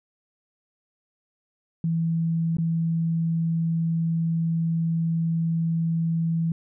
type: tone with dropouts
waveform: sine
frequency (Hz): 164.81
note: E3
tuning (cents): 0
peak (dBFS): -21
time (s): 1.84-6.52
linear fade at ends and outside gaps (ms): 2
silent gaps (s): 2.569-2.584
effects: none